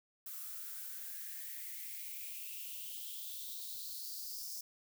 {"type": "noise with high-pass filter sweep", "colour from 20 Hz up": "violet", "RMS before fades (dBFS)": -45, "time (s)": [0.26, 4.61], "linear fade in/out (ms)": 5, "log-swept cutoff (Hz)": [1200, 5400], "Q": 5.9, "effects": []}